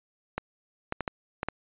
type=clicks; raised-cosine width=0.5 ms; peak=-14 dBFS; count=6; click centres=0.38 / 0.924 / 1.007 / 1.078 / 1.431 / 1.486 s; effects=resampled to 8000 Hz